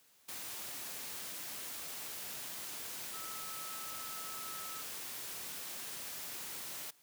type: tone in noise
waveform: sine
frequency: 1300 Hz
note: E6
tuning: 24 cents flat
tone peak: -48 dBFS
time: 3.13-4.82 s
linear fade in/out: 10 ms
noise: white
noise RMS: -44 dBFS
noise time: 0.28-6.91 s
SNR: -7 dB
effects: white hiss -67 dBFS RMS until 7.02 s + high-pass 100 Hz 12 dB/octave